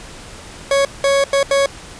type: tone bursts at uneven times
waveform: 40% pulse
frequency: 554.4 Hz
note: C#5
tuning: in tune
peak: -11 dBFS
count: 4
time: 0.71-0.85 / 1.04-1.24 / 1.33-1.43 / 1.51-1.66 s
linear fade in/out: 2 ms
effects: pink hiss -36 dBFS RMS until 1.99 s + resampled to 22050 Hz